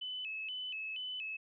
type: tone with vibrato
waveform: sine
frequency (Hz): 2794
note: F7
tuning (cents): 0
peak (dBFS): -38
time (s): 0.01-1.37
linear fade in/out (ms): 10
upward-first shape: square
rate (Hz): 2.1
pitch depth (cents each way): 130
effects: none